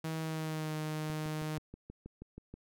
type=tone with pitch glide; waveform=sawtooth; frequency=159.9 to 154.63 Hz; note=D#3 to D#3; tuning=+48 to -10 cents; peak=-31 dBFS; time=0.04-1.58 s; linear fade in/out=5 ms; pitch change=-58 cents; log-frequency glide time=0.21-0.75 s
type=click train; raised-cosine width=3 ms; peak=-33 dBFS; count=10; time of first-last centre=1.1-2.54 s; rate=6.25 Hz
effects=none